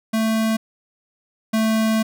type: tone pair in turn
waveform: square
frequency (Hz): 221.7 / 220.7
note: A3 / A3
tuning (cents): +13 / +5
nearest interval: unison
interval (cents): 8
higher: first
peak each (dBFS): -18 / -17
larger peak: second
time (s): 0.13-0.57 / 1.53-2.03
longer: second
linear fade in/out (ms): 10
effects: none